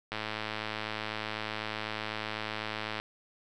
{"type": "click train", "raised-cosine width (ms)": 0.3, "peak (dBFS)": -18, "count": 312, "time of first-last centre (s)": [0.12, 3], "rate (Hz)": 108, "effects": []}